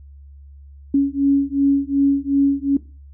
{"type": "beating tone pair", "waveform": "sine", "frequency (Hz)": [277.2, 279.9], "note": ["C#4", "C#4"], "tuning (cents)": [0, 17], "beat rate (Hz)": 2.7, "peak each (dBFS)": -17, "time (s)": [0.94, 2.77], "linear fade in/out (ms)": 5, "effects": ["noise-tail reverb RT60 0.3 s tail -17 dB re dry", "added 70 Hz sine -39 dBFS peak until 3.13 s"]}